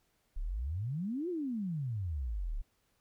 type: exponential two-way sweep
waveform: sine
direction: up then down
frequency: 30.87 to 370.7 to 31.81 Hz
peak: -33 dBFS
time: 0.36-2.62 s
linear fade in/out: 10 ms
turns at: 1.29 s
effects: pink hiss -75 dBFS RMS until 3 s